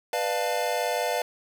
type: chord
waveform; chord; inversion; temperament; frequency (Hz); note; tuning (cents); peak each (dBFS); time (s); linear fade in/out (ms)
square; B half-diminished seventh; none; equal with one note detuned; 493.9 / 599.7 / 698.5 / 880; B4 / D5 / F5 / A5; 0 / +36 / 0 / 0; -31 / -31 / -30 / -33; 0.13-1.22; 2
effects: none